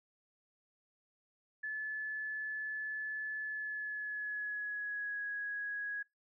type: tone with pitch glide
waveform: sine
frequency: 1728 to 1663.4 Hz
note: A6 to G#6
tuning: -32 to +2 cents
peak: -36 dBFS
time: 1.63-6.03 s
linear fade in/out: 10 ms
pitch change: -66 cents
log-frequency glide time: 3.39-5.23 s
effects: noise-tail reverb RT60 0.2 s tail -23 dB re dry